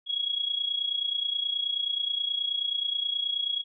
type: tone with amplitude modulation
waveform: sine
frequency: 3322 Hz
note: G#7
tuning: in tune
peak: -23 dBFS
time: 0.06-3.64 s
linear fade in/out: 50 ms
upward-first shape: sine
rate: 29.4 Hz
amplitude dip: 75%
effects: none